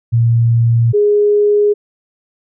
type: tone pair in turn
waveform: sine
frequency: 116.54 / 414.2 Hz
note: A#2 / G#4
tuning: 0 / -5 cents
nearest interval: octave + minor seventh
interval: 2195 cents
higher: second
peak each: -8 dBFS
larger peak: neither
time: 0.12-0.93 / 0.93-1.74 s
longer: neither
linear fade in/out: 20 ms
effects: none